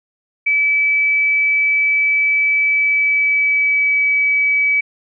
sine tone with pitch glide, 2300 to 2285 Hz, D7 to D7, -37 to -48 cents, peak -12 dBFS, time 0.46-4.81 s, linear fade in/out 10 ms, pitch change -11 cents, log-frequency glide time 2.67-4.03 s, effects none

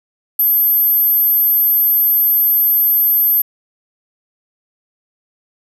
sine tone, 12890 Hz, G9, 47 cents sharp, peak -10 dBFS, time 0.39-3.42 s, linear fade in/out 5 ms, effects 8-bit

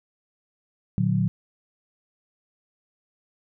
sine chord, Bb augmented, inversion none, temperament equal with one note detuned, 116.54 / 150 / 185 Hz, Bb2 / D3 / F#3, 0 / +37 / 0 cents, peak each -24 / -25 / -23 dBFS, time 0.98-1.28 s, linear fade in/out 0 ms, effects none

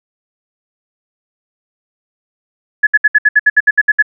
sine tone bursts, 1702 Hz, G#6, 42 cents sharp, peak -4 dBFS, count 12, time 2.83-4.025 s, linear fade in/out 10 ms, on 40 ms, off 65 ms, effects none

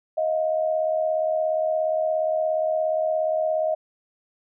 sine tone pair together, 629.9 / 707 Hz, D#5 / F5, +21 / +21 cents, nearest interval major second, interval 200 cents, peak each -21 / -28 dBFS, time 0.17-3.75 s, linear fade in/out 10 ms, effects none

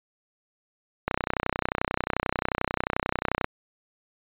click train, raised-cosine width 0.5 ms, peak -9 dBFS, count 75, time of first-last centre 1.08-3.444 s, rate 31.3 Hz, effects resampled to 8000 Hz

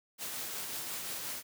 white noise with tremolo, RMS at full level -38 dBFS, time 0.18-1.43 s, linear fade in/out 50 ms, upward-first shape triangle, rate 5.6 Hz, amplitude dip 30%, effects high-pass 100 Hz 12 dB/octave

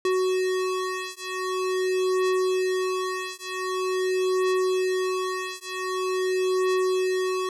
square beating tone pair, 371.6 / 372.05 Hz, F#4 / F#4, +7 / +10 cents, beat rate 0.45 Hz, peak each -27 dBFS, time 0.05-7.49 s, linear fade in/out 2 ms, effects low-pass 9000 Hz 12 dB/octave

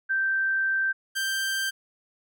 sine / sawtooth tone pair in turn, 1563 / 1571.3 Hz, G6 / G6, -6 / +4 cents, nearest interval unison, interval 10 cents, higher second, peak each -22 dBFS, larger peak neither, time 0.09-0.93 / 1.15-1.71 s, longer first, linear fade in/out 20 ms, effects none

